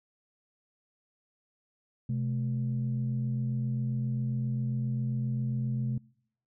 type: tone pair together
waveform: sine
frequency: 128.32 / 215.8 Hz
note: C3 / A3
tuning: -33 / -33 cents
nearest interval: major sixth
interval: 900 cents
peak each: -28 / -33 dBFS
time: 2.09-5.98 s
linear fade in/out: 5 ms
effects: noise-tail reverb RT60 0.7 s tail -26 dB re dry + tanh soft clip ceiling -22 dBFS